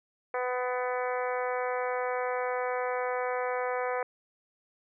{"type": "harmonic tone", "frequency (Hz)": 250.1, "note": "B3", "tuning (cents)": 22, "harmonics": [2, 3, 4, 5, 6, 7, 8, 9], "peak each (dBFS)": [-31, -35, -37, -39, -41, -42, -43, -44], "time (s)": [0.34, 4.03], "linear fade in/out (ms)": 2, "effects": []}